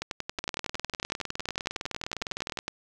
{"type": "two click trains", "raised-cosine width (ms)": 0.2, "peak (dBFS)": [-15, -14], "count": [44, 30], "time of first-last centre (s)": [[0.39, 2.573], [0.02, 2.681]], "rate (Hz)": [19.7, 10.9], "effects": []}